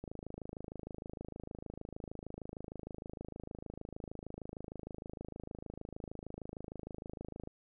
click train, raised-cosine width 2 ms, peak -30 dBFS, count 198, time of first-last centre 0.04-7.474 s, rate 26.5 Hz, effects none

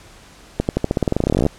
accelerating click train, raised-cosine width 2 ms, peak -3 dBFS, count 23, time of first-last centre 0.6-1.465 s, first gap 89 ms, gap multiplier 0.91, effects pink hiss -45 dBFS RMS until 1.58 s + low-pass 9000 Hz 12 dB/octave

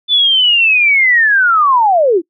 sine linear sweep, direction down, 3520 to 306.2 Hz, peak -7 dBFS, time 0.08-2.22 s, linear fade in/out 50 ms, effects noise-tail reverb RT60 0.1 s tail -24 dB re dry

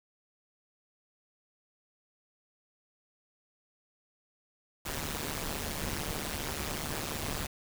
pink noise with amplitude modulation, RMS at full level -32 dBFS, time 4.85-7.47 s, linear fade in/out 10 ms, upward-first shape sine, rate 148 Hz, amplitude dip 90%, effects none

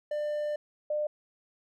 triangle / sine tone pair in turn, 596 / 600.1 Hz, D5 / D5, +25 / +37 cents, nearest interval unison, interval 12 cents, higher second, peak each -27 dBFS, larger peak neither, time 0.11-0.56 / 0.9-1.07 s, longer first, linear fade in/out 5 ms, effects none

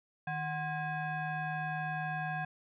sine tone with frequency modulation, 740 Hz, F#5, in tune, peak -33 dBFS, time 0.27-2.45 s, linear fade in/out 5 ms, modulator 896 Hz, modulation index 1.3, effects none

